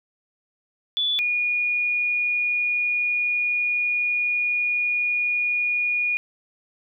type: tone pair in turn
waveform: sine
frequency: 3456 / 2444 Hz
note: A7 / D#7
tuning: -32 / -32 cents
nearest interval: tritone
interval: 600 cents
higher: first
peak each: -20 dBFS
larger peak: neither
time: 0.97-1.19 / 1.19-6.17 s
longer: second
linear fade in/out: 0 ms
effects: none